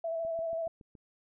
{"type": "tone with vibrato", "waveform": "sine", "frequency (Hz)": 659.3, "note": "E5", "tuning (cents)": 0, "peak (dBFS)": -31, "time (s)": [0.04, 0.68], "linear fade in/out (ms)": 5, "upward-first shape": "square", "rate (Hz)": 13, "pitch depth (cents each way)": 20}
{"type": "click train", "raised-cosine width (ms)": 3, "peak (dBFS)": -40, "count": 6, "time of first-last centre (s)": [0.25, 0.952], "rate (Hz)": 7.12}
{"effects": []}